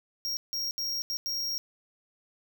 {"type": "tone bursts at uneven times", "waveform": "square", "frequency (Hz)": 5588, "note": "F8", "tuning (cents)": 0, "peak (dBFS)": -30, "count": 5, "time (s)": [[0.25, 0.37], [0.53, 0.71], [0.78, 1.02], [1.1, 1.17], [1.26, 1.58]], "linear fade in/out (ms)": 0, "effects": []}